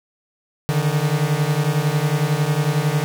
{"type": "beating tone pair", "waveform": "45% pulse", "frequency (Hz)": [144.2, 155.2], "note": ["D3", "D#3"], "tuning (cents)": [-31, -4], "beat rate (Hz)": 11, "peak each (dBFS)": -20, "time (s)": [0.69, 3.04], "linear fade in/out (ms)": 0, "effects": []}